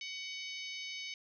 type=harmonic tone with a mistuned harmonic; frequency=749 Hz; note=F#5; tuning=21 cents sharp; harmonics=3 / 4 / 5 / 6 / 7 / 8; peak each=-44 / -46 / -48 / -50 / -51 / -52 dBFS; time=0.01-1.14 s; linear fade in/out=2 ms; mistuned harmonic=8; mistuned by=+57 cents; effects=none

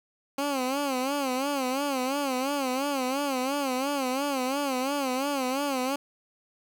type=tone with vibrato; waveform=15% pulse; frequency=270 Hz; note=C#4; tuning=45 cents flat; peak=-20 dBFS; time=0.38-5.96 s; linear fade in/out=5 ms; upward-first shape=sine; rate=2.9 Hz; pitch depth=120 cents each way; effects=none

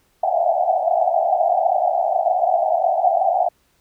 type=band-pass noise; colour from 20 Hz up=white; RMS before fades=-18 dBFS; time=0.23-3.49 s; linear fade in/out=5 ms; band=640 to 770 Hz; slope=96 dB/octave; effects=pink hiss -62 dBFS RMS until 3.8 s

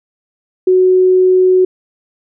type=tone; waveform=sine; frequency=370 Hz; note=F#4; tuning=in tune; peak=-6 dBFS; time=0.67-1.65 s; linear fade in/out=5 ms; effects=none

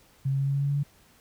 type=tone with pitch steps; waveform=sine; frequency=135.5 / 136.6 / 137.71 / 138.83 / 139.95 / 141.09 / 142.24 / 143.39 Hz; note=C#3 / C#3 / C#3 / C#3 / C#3 / C#3 / C#3 / D3; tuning=-39 / -25 / -11 / +3 / +17 / +31 / +45 / -41 cents; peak=-23 dBFS; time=0.25-0.834 s; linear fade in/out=10 ms; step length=73 ms; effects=pink hiss -59 dBFS RMS until 1.2 s

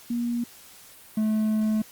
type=tone pair in turn; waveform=sine / triangle; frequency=237.8 / 216.3 Hz; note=A#3 / A3; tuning=+35 / -29 cents; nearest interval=major second; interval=164 cents; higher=first; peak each=-24 / -19 dBFS; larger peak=second; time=0.1-0.44 / 1.17-1.82 s; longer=second; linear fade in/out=5 ms; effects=white hiss -49 dBFS RMS until 1.91 s + Opus 48 kbps

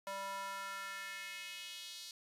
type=tone with high-pass filter sweep; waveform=square; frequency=196 Hz; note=G3; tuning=in tune; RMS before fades=-45 dBFS; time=0.07-2.11 s; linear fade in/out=0 ms; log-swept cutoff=750 to 4300 Hz; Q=2.4; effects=resampled to 32000 Hz

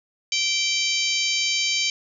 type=harmonic tone with a mistuned harmonic; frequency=777 Hz; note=G5; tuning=16 cents flat; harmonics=3 / 4 / 5 / 6 / 7 / 8 / 9; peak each=-26 / -26 / -30 / -27 / -31 / -30 / -35 dBFS; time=0.32-1.9 s; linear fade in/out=2 ms; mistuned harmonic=8; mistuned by=+29 cents; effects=none

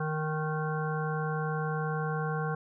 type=harmonic tone with a mistuned harmonic; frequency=155.2 Hz; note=D#3; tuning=4 cents flat; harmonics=1 / 3 / 5 / 7 / 9 / 10; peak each=-31 / -36 / -38 / -39 / -41 / -41 dBFS; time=0-2.55 s; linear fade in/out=5 ms; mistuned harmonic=10; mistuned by=-17 cents; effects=none

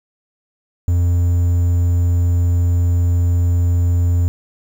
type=tone; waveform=triangle; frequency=87.31 Hz; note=F2; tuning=in tune; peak=-10 dBFS; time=0.88-4.28 s; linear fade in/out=0 ms; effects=7-bit

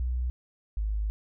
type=tone pair in turn; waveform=sine; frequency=61.74 / 52.37 Hz; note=B1 / G#1; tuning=0 / +15 cents; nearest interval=minor third; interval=285 cents; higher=first; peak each=-26 dBFS; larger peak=neither; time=0-0.3 / 0.77-1.1 s; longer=second; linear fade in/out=0 ms; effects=none

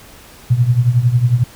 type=tone with tremolo; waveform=sine; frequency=121.6 Hz; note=B2; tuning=26 cents flat; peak=-6 dBFS; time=0.5-1.44 s; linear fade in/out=10 ms; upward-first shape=triangle; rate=11 Hz; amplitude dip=85%; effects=pink hiss -41 dBFS RMS until 1.55 s

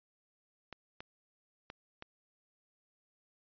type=clicks; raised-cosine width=0.3 ms; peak=-28 dBFS; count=4; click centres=0.727 / 1.005 / 1.701 / 2.024 s; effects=resampled to 11025 Hz

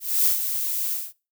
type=noise with ADSR envelope; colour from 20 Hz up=violet; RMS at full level=-18 dBFS; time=0-1.13 s; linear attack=260 ms; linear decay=110 ms; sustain=-8 dB; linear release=210 ms; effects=noise-tail reverb RT60 0.3 s tail -22 dB re dry

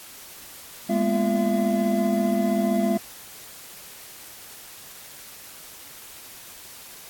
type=tone cluster; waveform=triangle; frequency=205.7 / 231.4 / 246.7 / 344.4 / 674 Hz; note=G#3 / A#3 / B3 / F4 / E5; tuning=-16 / -13 / -2 / -24 / +38 cents; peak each=-21 / -28 / -25 / -27 / -24 dBFS; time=0.89-2.98 s; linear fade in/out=10 ms; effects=white hiss -43 dBFS RMS until 7.09 s + AAC 64 kbps

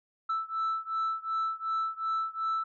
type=beating tone pair; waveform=sine; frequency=1318.5 / 1321.2 Hz; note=E6 / E6; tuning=0 / +4 cents; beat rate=2.7 Hz; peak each=-30 / -31 dBFS; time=0.29-2.64 s; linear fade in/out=10 ms; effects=tanh soft clip ceiling -25 dBFS

